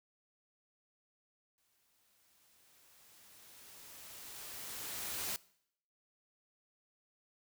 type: noise with exponential growth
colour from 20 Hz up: white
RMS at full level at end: -38 dBFS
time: 1.58-5.36 s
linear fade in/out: 0 ms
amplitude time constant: 820 ms
effects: noise-tail reverb RT60 0.7 s tail -22 dB re dry